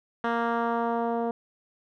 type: tone with low-pass filter sweep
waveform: 10% pulse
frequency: 233.1 Hz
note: A#3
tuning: in tune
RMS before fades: -27 dBFS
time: 0.24-1.31 s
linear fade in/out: 2 ms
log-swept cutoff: 1900 to 610 Hz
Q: 1.2
effects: none